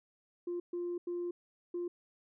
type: tone bursts at uneven times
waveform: sine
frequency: 350 Hz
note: F4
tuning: 4 cents sharp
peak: -33 dBFS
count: 4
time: 0.47-0.6 / 0.73-0.98 / 1.07-1.31 / 1.74-1.88 s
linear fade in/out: 5 ms
effects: tanh soft clip ceiling -31 dBFS